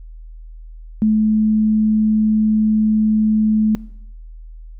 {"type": "tone", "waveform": "sine", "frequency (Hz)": 215.8, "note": "A3", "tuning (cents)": -33, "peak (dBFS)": -11, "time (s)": [1.02, 3.75], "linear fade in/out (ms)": 0, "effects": ["noise-tail reverb RT60 0.8 s tail -22 dB re dry", "added 40 Hz sine -33 dBFS peak until 4.79 s"]}